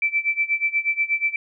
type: tone with tremolo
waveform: sine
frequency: 2328 Hz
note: D7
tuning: 16 cents flat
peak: -16 dBFS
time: 0.02-1.36 s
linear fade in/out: 2 ms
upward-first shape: sine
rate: 8.3 Hz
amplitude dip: 90%
effects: none